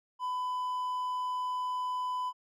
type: tone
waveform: triangle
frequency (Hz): 1002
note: B5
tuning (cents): +25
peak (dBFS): -29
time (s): 0.19-2.33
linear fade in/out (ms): 50
effects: none